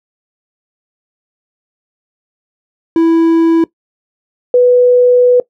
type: tone pair in turn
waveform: triangle / sine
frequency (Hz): 329.6 / 493.8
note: E4 / B4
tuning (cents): 0 / 0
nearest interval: perfect fifth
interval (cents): 700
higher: second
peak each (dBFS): -4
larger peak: neither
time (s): 2.96-3.64 / 4.54-5.4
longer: second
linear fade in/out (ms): 2
effects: noise-tail reverb RT60 0.1 s tail -19 dB re dry